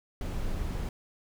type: noise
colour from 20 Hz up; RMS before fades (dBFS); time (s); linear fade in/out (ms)
brown; -32; 0.21-0.89; 2
effects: none